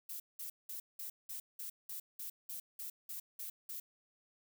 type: noise bursts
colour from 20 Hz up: violet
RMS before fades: -44 dBFS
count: 13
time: 0.09-3.8 s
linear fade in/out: 5 ms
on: 110 ms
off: 190 ms
effects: none